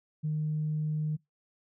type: tone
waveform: sine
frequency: 153.3 Hz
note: D#3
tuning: 25 cents flat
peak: -27 dBFS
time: 0.23-1.17 s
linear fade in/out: 20 ms
effects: noise-tail reverb RT60 0.2 s tail -25 dB re dry + tanh soft clip ceiling -23 dBFS